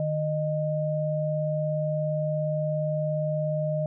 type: tone pair together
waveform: sine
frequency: 152.85 / 616 Hz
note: D#3 / D#5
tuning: -30 / -17 cents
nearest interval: 2 octaves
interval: 2413 cents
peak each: -27 dBFS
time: 0-3.86 s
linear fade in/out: 2 ms
effects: none